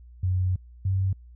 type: tone pair in turn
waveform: sine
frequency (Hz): 92 / 95.56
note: F#2 / G2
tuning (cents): -9 / -44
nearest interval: minor second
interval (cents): 65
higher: second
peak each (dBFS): -21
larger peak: neither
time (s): 0.23-0.56 / 0.85-1.13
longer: first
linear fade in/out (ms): 5
effects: added 60 Hz sine -45 dBFS peak until 1.35 s